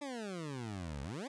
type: exponential two-way sweep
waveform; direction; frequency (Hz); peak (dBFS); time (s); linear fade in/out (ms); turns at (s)
20% pulse; down then up; 298 to 65.8 to 298; -35; 0.01-1.28; 10; 1.02
effects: resampled to 22050 Hz